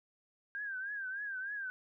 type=tone with vibrato; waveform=sine; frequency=1594 Hz; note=G6; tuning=28 cents sharp; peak=-37 dBFS; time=0.55-1.7 s; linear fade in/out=0 ms; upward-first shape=triangle; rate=3.3 Hz; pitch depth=120 cents each way; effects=none

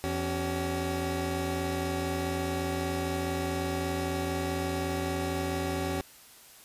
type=tone cluster; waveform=25% pulse; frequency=84.9 / 278.7 / 378.7 Hz; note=F2 / C#4 / F#4; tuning=-48 / +9 / +40 cents; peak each=-30 dBFS; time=0.04-6.01 s; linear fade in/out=0 ms; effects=white hiss -53 dBFS RMS until 6.64 s + resampled to 32000 Hz

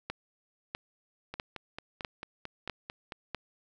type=two click trains; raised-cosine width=0.3 ms; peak=-23 / -18 dBFS; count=9 / 6; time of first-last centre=1.34-3.122 / 0.1-3.347 s; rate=4.49 / 1.54 Hz; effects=none

